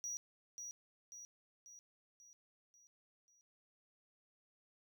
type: tone with echo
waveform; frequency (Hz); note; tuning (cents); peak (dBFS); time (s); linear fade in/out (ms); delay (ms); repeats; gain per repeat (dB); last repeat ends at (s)
triangle; 5790; F#8; -38; -39; 0.04-0.17; 0; 540; 6; -5; 3.41
effects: none